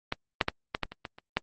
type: clicks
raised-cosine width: 0.3 ms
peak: -11 / -6 / -9 / -12 / -11 / -23 / -19 / -30 / -8 dBFS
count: 9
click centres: 0.124 / 0.412 / 0.484 / 0.749 / 0.833 / 0.92 / 1.052 / 1.185 / 1.37 s
effects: Opus 24 kbps